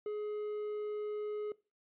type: tone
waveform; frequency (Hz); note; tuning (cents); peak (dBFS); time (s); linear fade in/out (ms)
triangle; 420.6; G#4; +22; -33; 0.06-1.52; 2
effects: noise-tail reverb RT60 0.3 s tail -21 dB re dry + resampled to 8000 Hz